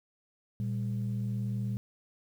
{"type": "tone pair together", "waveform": "sine", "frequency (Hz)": [117.97, 198.4], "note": ["A#2", "G3"], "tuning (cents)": [21, 21], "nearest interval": "major sixth", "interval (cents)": 900, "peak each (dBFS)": [-30, -34], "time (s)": [0.6, 1.77], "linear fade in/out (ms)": 0, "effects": ["tanh soft clip ceiling -25 dBFS", "10-bit"]}